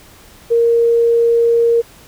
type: tone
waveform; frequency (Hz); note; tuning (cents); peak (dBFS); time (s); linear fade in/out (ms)
sine; 466.2; A#4; 0; -9; 0.5-1.82; 20
effects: pink hiss -43 dBFS RMS until 2.07 s